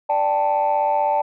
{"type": "chord", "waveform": "sine", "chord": "D suspended fourth", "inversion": "none", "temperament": "equal", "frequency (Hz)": [587.3, 784, 880], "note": ["D5", "G5", "A5"], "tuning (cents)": [0, 0, 0], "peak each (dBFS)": [-21, -21, -18], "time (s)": [0.09, 1.22], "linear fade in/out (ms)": 10, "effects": ["tanh soft clip ceiling -11 dBFS"]}